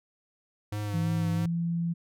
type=tone with vibrato; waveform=square; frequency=103.2 Hz; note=G#2; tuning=10 cents flat; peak=-31 dBFS; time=0.72-1.46 s; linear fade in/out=5 ms; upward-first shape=sine; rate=3 Hz; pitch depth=30 cents each way
type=tone with pitch glide; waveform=sine; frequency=164.81 to 169.25 Hz; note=E3 to E3; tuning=0 to +46 cents; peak=-26 dBFS; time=0.93-1.94 s; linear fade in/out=20 ms; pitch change=+46 cents; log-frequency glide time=1.18-1.54 s
effects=none

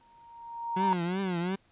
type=tone with exponential growth; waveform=sine; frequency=932.3 Hz; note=A#5; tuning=in tune; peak=-21 dBFS; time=0.01-0.93 s; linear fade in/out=0 ms; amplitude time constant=200 ms
type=tone with vibrato; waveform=30% pulse; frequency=182.5 Hz; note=F#3; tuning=24 cents flat; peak=-26 dBFS; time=0.76-1.56 s; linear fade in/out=10 ms; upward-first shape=triangle; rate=2.8 Hz; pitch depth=150 cents each way
effects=pink hiss -66 dBFS RMS until 1.71 s + resampled to 8000 Hz

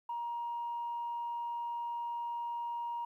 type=tone; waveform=sine; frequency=945 Hz; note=A#5; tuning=23 cents sharp; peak=-34 dBFS; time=0.09-3.05 s; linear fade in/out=5 ms; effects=tanh soft clip ceiling -31 dBFS + 12-bit

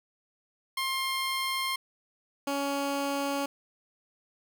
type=tone pair in turn; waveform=15% pulse; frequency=1062 / 280.1 Hz; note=C6 / C#4; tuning=+25 / +18 cents; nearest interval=octave + major seventh; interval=2307 cents; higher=first; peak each=-22 / -22 dBFS; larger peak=neither; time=0.77-1.76 / 2.47-3.46 s; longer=neither; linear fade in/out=5 ms; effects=none

